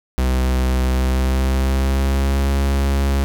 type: tone with pitch glide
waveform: 45% pulse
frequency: 64.1 to 68.7 Hz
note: C2 to C#2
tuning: -35 to -15 cents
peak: -15 dBFS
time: 0.18-3.24 s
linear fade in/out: 0 ms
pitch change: +120 cents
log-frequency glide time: 0.9-2.51 s
effects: none